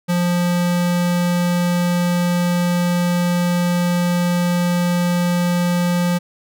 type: tone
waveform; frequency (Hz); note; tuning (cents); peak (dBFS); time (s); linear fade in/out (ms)
square; 175.7; F3; +11; -16; 0.08-6.19; 20
effects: none